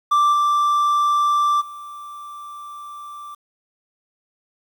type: tone with level steps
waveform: triangle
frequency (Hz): 1174.7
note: D6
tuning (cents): 0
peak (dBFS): -11 / -13 / -31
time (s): 0.11-3.35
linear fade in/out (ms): 10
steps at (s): 0.32 / 1.6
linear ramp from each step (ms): 20
effects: 8-bit

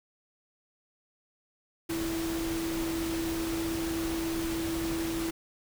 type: tone in noise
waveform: sine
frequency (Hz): 329.6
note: E4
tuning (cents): 0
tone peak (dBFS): -30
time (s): 1.89-5.31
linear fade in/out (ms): 10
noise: pink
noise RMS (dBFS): -37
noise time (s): 1.89-5.31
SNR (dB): +4
effects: none

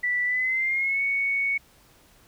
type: tone with pitch glide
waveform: sine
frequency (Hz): 1968 to 2222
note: B6 to C#7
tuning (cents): -7 to +4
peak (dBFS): -22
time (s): 0.03-1.58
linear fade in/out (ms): 10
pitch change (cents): +211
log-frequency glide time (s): 0.25-1.02
effects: pink hiss -57 dBFS RMS until 2.27 s

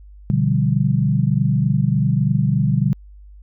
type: chord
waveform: sine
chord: G dominant seventh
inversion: first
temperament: equal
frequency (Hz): 123.47 / 146.83 / 174.61 / 196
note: B2 / D3 / F3 / G3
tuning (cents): 0 / 0 / 0 / 0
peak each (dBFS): -19 / -18 / -24 / -21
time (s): 0.3-2.93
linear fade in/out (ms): 0
effects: added 50 Hz sine -39 dBFS peak until 3.42 s

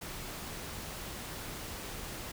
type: noise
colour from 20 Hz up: pink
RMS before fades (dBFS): -42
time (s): 0.01-2.32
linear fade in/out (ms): 10
effects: none

